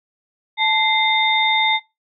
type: tone cluster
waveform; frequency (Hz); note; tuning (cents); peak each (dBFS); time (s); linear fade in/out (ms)
sine; 877 / 2085 / 3645; A5 / C7 / A#7; -6 / -7 / -40; -19; 0.57-1.8; 50
effects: noise-tail reverb RT60 0.2 s tail -17 dB re dry